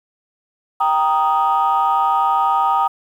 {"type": "chord", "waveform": "sine", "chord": "Eb major", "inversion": "first", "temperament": "equal with one note detuned", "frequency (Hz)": [784, 936.1, 1244.5], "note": ["G5", "Bb5", "Eb6"], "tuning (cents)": [0, 7, 0], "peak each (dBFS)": -17, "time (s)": [0.8, 2.88], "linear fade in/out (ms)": 10, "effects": ["tanh soft clip ceiling -7 dBFS", "8-bit"]}